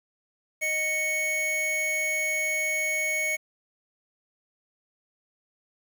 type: tone pair together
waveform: square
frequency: 621.5 / 2217 Hz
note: D#5 / C#7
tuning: -2 / 0 cents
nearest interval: octave + minor seventh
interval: 2202 cents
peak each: -35 / -26 dBFS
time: 0.61-3.37 s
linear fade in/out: 20 ms
effects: 9-bit